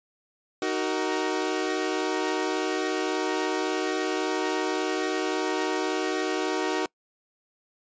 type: chord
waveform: sawtooth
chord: D# minor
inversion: none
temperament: equal with one note detuned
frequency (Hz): 311.1 / 374.7 / 466.2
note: D#4 / F#4 / A#4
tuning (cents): 0 / +22 / 0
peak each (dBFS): -26 / -24 / -28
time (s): 0.62-6.86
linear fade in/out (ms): 2
effects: noise-tail reverb RT60 0.1 s tail -25 dB re dry + resampled to 16000 Hz